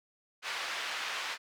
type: band-pass noise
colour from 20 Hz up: pink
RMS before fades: -37 dBFS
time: 0.42-1.38 s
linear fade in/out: 50 ms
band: 1200 to 3900 Hz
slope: 12 dB/octave
effects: none